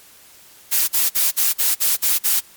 blue noise bursts, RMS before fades -17 dBFS, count 8, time 0.71-2.406 s, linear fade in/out 20 ms, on 170 ms, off 48 ms, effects white hiss -47 dBFS RMS until 2.56 s + MP3 96 kbps

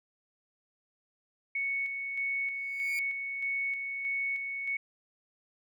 sine tone with tremolo, 2217 Hz, C#7, in tune, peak -29 dBFS, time 1.55-4.77 s, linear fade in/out 5 ms, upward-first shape square, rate 1.6 Hz, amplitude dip 40%
sawtooth tone with exponential growth, 2378 Hz, D7, 21 cents sharp, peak -32 dBFS, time 2.53-2.99 s, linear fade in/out 0 ms, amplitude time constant 99 ms
effects none

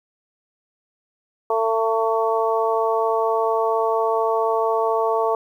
harmonic tone, 224.3 Hz, A3, 34 cents sharp, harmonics 2 / 3 / 4 / 5, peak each -21 / -23 / -24 / -25 dBFS, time 1.5-5.35 s, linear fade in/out 2 ms, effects 9-bit

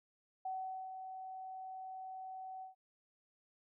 sine tone with ADSR envelope, 755 Hz, F#5, 35 cents sharp, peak -37 dBFS, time 0.45-2.75 s, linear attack 6 ms, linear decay 440 ms, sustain -7 dB, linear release 130 ms, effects none

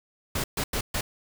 pink noise bursts at uneven times, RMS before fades -28 dBFS, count 4, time 0.35-0.44 / 0.57-0.64 / 0.73-0.81 / 0.94-1.01 s, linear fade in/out 5 ms, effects none

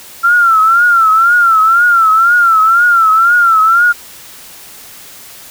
sine tone with vibrato, 1360 Hz, F6, 46 cents flat, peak -5 dBFS, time 0.23-3.93 s, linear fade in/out 20 ms, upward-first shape triangle, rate 2 Hz, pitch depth 120 cents each way, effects white hiss -34 dBFS RMS until 5.5 s

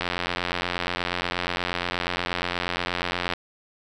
click train, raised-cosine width 0.3 ms, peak -9 dBFS, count 295, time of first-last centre 0.01-3.336 s, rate 88.4 Hz, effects none

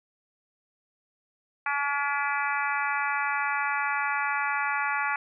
harmonic tone with a mistuned harmonic, 284.3 Hz, C#4, 44 cents sharp, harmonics 3 / 4 / 5 / 6 / 7 / 8 / 9, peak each -31 / -32 / -31 / -33 / -34 / -35 / -40 dBFS, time 1.66-5.16 s, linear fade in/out 2 ms, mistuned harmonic 8, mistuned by +45 cents, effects none

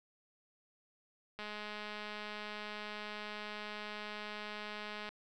click train, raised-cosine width 0.3 ms, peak -28 dBFS, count 778, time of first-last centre 1.39-5.09 s, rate 210 Hz, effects none

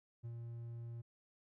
triangle tone with ADSR envelope, 117.2 Hz, A#2, 10 cents sharp, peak -40 dBFS, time 0.23-1.02 s, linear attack 23 ms, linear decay 64 ms, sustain -2 dB, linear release 14 ms, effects none

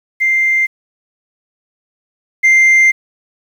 sine tone pair in turn, 2093 / 2093 Hz, C7 / C7, 0 / 0 cents, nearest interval unison, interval 0 cents, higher neither, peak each -9 / -3 dBFS, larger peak second, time 0.2-0.67 / 2.43-2.92 s, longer second, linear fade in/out 20 ms, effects tanh soft clip ceiling -5 dBFS + 7-bit

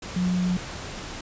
sine tone in noise, 180.9 Hz, F#3, 39 cents flat, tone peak -21 dBFS, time 0.16-0.57 s, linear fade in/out 5 ms, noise pink, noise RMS -36 dBFS, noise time 0.02-1.21 s, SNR +12 dB, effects resampled to 16000 Hz

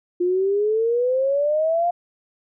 sine exponential sweep, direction up, 349.8 to 708 Hz, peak -17 dBFS, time 0.2-1.91 s, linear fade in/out 10 ms, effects none

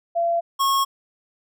sine / square tone pair in turn, 681 / 1092.2 Hz, F5 / C#6, -44 / -26 cents, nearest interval minor sixth, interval 818 cents, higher second, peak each -18 dBFS, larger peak neither, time 0.15-0.41 / 0.59-0.85 s, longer neither, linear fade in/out 20 ms, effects none

